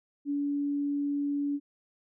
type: tone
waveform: sine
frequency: 286 Hz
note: D4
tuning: 46 cents flat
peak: -27 dBFS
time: 0.25-1.6 s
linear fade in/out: 50 ms
effects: none